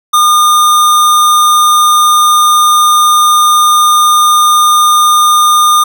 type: tone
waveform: square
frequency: 1214 Hz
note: D#6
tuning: 43 cents flat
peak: -5 dBFS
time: 0.13-5.84 s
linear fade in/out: 10 ms
effects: none